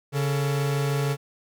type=tone pair together; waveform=45% pulse; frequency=139.72 / 445.5 Hz; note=C#3 / A4; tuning=+14 / +22 cents; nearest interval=octave + minor sixth; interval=2008 cents; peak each=-23 / -31 dBFS; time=0.12-1.17 s; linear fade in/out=50 ms; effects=none